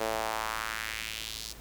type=tone with high-pass filter sweep; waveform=sawtooth; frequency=110.6 Hz; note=A2; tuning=9 cents sharp; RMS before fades=-35 dBFS; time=0-1.53 s; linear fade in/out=10 ms; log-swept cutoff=510 to 4900 Hz; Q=1.9; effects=added 54 Hz sine -50 dBFS peak until 1.6 s + pink hiss -50 dBFS RMS until 1.6 s